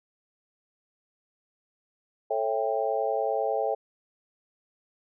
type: chord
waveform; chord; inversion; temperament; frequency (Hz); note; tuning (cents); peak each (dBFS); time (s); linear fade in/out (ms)
sine; A dominant seventh; none; just; 440 / 550 / 660 / 792; A4 / C#5 / E5 / G5; 0 / -14 / +2 / +18; -30; 2.3-3.75; 10
effects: none